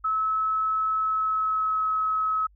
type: tone with pitch glide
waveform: sine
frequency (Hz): 1296 to 1284.1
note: E6 to E6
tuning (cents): -30 to -46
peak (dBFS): -22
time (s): 0.04-2.47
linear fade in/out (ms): 10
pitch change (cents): -16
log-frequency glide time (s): 0.98-1.87
effects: added 50 Hz sine -54 dBFS peak until 2.55 s